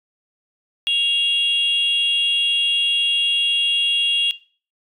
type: tone pair together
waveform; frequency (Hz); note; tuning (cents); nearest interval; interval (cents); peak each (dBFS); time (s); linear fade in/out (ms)
sine; 2794 / 3316; F7 / G#7; 0 / -3; minor third; 297; -18; 0.87-4.31; 0
effects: noise-tail reverb RT60 0.4 s tail -17 dB re dry + tanh soft clip ceiling -11 dBFS